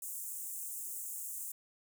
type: high-pass noise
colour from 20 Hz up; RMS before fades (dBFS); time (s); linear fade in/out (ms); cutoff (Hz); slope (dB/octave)
pink; -42; 0.02-1.52; 5; 7200; 48
effects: none